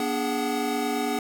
square tone cluster, 241.4 / 291 / 417 / 752 Hz, B3 / D4 / G#4 / F#5, -39 / -16 / +7 / +28 cents, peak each -31 dBFS, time 0-1.19 s, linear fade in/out 2 ms, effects none

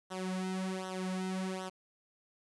sawtooth tone with flanger, 187 Hz, F#3, 19 cents sharp, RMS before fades -37 dBFS, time 0.1-1.7 s, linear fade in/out 20 ms, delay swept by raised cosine 0.42 to 3.62 ms, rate 1.3 Hz, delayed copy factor -0.85, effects resampled to 24000 Hz + 11-bit

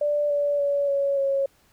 sine tone with pitch steps, 587.3 / 577.5 / 568 / 558.5 / 549.2 Hz, D5 / D5 / C#5 / C#5 / C#5, 0 / -29 / +42 / +13 / -16 cents, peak -20 dBFS, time 0.01-1.46 s, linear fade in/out 5 ms, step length 290 ms, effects pink hiss -61 dBFS RMS until 1.72 s

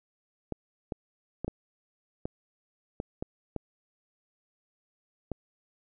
clicks, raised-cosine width 2 ms, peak -19 dBFS, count 9, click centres 0.523 / 0.922 / 1.446 / 1.48 / 2.255 / 3.001 / 3.225 / 3.563 / 5.317 s, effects none

